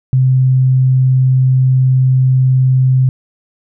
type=tone; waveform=sine; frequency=129.9 Hz; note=C3; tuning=12 cents flat; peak=-7 dBFS; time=0.13-3.09 s; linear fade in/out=0 ms; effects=none